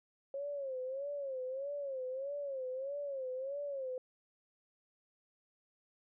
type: tone with vibrato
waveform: sine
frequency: 542 Hz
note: C#5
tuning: 39 cents flat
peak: -37 dBFS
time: 0.34-3.98 s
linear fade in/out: 2 ms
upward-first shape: sine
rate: 1.6 Hz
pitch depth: 110 cents each way
effects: none